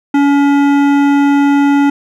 triangle tone with hard clipping, 283.1 Hz, C#4, 37 cents sharp, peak -9 dBFS, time 0.14-1.9 s, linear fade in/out 5 ms, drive 18 dB, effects none

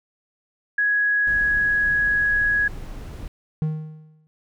sine tone, 1668 Hz, G#6, 7 cents sharp, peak -17 dBFS, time 0.78-2.68 s, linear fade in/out 5 ms
brown noise, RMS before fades -34 dBFS, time 1.27-3.28 s, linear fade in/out 2 ms
triangle tone with exponential decay, 155.56 Hz, D#3, in tune, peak -16 dBFS, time 3.62-4.27 s, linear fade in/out 0 ms, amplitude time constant 140 ms
effects none

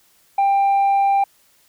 sine tone with tanh clipping, 792 Hz, G5, 18 cents sharp, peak -14 dBFS, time 0.38-1.24 s, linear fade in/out 5 ms, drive 2 dB, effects white hiss -57 dBFS RMS until 1.68 s

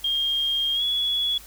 sine tone with pitch glide, 3222 to 3378 Hz, G7 to G#7, +47 to +29 cents, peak -21 dBFS, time 0.04-1.38 s, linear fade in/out 5 ms, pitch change +82 cents, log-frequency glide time 0.74-0.83 s, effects added 50 Hz sine -48 dBFS peak until 1.46 s + white hiss -46 dBFS RMS until 1.46 s

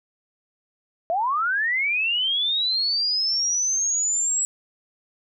sine linear sweep, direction up, 642 to 7780 Hz, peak -20 dBFS, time 1.1-4.45 s, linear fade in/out 0 ms, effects none

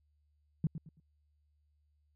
sine tone with echo, 157.9 Hz, D#3, 26 cents sharp, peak -26 dBFS, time 0.64-0.67 s, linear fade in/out 2 ms, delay 110 ms, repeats 3, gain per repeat -11 dB, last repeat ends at 1 s, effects added 74 Hz sine -70 dBFS peak until 2.15 s

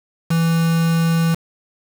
triangle tone with quantisation, 165.2 Hz, E3, 4 cents sharp, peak -12 dBFS, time 0.3-1.35 s, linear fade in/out 10 ms, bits 4, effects none

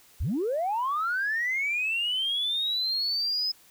sine linear sweep, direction up, 43.65 to 5110 Hz, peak -24 dBFS, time 0.2-3.52 s, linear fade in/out 10 ms, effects tanh soft clip ceiling -21 dBFS + white hiss -57 dBFS RMS until 3.7 s

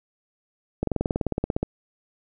slowing click train, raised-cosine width 2 ms, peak -10 dBFS, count 16, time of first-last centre 0.83-1.63 s, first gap 43 ms, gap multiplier 1.03, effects none

